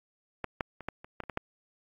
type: clicks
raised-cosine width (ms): 0.5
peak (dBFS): -17 / -14 / -27 / -18 / -30 / -20 / -30 / -22 / -15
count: 9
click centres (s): 0.443 / 0.608 / 0.807 / 0.886 / 1.045 / 1.203 / 1.237 / 1.297 / 1.374
effects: AAC 64 kbps